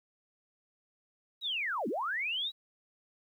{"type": "linear two-way sweep", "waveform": "sine", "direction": "down then up", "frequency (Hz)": [3951, 196, 3951], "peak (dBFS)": -31, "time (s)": [1.41, 2.52], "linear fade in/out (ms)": 50, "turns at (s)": 1.88, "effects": ["11-bit"]}